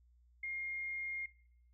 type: tone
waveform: sine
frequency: 2129 Hz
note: C7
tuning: 30 cents sharp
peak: -38 dBFS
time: 0.43-1.26 s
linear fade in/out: 5 ms
effects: noise-tail reverb RT60 0.7 s tail -19 dB re dry + added 60 Hz sine -64 dBFS peak until 1.73 s